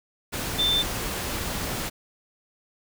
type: tone in noise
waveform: sine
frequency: 3555 Hz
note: A7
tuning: 17 cents sharp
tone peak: -20 dBFS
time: 0.58-0.83 s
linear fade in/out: 20 ms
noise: pink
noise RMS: -30 dBFS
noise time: 0.32-1.9 s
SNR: +7 dB
effects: none